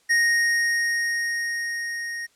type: tone with level ramp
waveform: square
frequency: 1864.7 Hz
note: A#6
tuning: in tune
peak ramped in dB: -17 to -30 dBFS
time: 0.09-2.27 s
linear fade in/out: 20 ms
effects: white hiss -62 dBFS RMS until 2.35 s + low-pass 9000 Hz 12 dB/octave